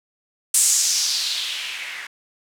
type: noise with low-pass filter sweep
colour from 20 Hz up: violet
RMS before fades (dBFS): -22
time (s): 0.54-2.07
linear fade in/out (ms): 5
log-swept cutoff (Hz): 8600 to 1800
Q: 2.9
effects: none